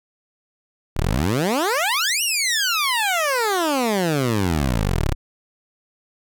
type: exponential two-way sweep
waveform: 15% pulse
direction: up then down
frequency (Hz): 31 to 2960 to 31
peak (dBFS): -12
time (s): 0.96-5.15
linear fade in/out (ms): 10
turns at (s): 2.23
effects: none